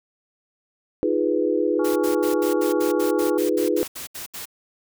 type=chord; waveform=sine; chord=F half-diminished seventh; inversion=third; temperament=equal; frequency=311.1 / 349.2 / 415.3 / 493.9 Hz; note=Eb4 / F4 / Ab4 / Cb5; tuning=0 / 0 / 0 / 0 cents; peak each=-24 dBFS; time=1.03-3.83 s; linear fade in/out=0 ms
type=harmonic tone; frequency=280 Hz; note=C#4; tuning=18 cents sharp; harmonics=3 / 4 / 5; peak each=-33 / -35 / -37 dBFS; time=1.79-3.38 s; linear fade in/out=5 ms
type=noise bursts; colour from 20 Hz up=white; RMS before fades=-34 dBFS; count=14; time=1.84-4.456 s; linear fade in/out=10 ms; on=120 ms; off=72 ms
effects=none